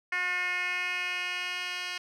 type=tone with band-pass filter sweep; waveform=10% pulse; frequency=359.7 Hz; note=F#4; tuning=49 cents flat; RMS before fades=-32 dBFS; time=0.12-1.98 s; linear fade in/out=5 ms; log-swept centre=2000 to 3400 Hz; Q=3.2; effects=none